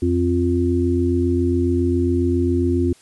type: harmonic tone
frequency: 87.31 Hz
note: F2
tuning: in tune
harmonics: 1 / 3 / 4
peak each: -20 / -20 / -20 dBFS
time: 0.02-2.93 s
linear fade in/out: 5 ms
effects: white hiss -52 dBFS RMS until 3.01 s + resampled to 24000 Hz